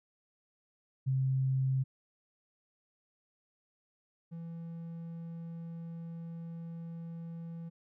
sine / triangle tone pair in turn, 132.4 / 166.81 Hz, C3 / E3, +21 / +21 cents, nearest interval major third, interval 400 cents, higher second, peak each -27 / -38 dBFS, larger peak first, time 1.06-1.84 / 4.31-7.7 s, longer second, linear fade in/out 20 ms, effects none

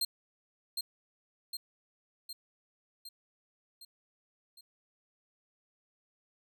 sawtooth tone with echo, 4186 Hz, C8, in tune, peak -26 dBFS, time 0.01-0.05 s, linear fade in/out 5 ms, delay 760 ms, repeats 6, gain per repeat -4 dB, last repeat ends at 4.61 s, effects none

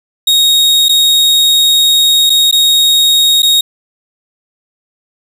40% pulse tone with dropouts, 3750 Hz, A#7, 10 cents sharp, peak -5 dBFS, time 0.27-3.61 s, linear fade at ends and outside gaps 5 ms, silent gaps 0.885-0.892 / 2.297-2.301 / 2.513-2.525 / 3.422-3.429 s, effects none

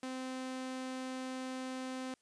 sawtooth tone, 258.8 Hz, C4, 19 cents flat, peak -35 dBFS, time 0.03-2.14 s, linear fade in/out 2 ms, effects white hiss -75 dBFS RMS until 2.21 s + resampled to 22050 Hz

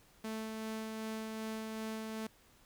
sawtooth tone with tremolo, 220 Hz, A3, in tune, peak -34 dBFS, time 0.24-2.27 s, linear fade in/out 5 ms, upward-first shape sine, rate 2.6 Hz, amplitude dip 25%, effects pink hiss -65 dBFS RMS until 2.65 s

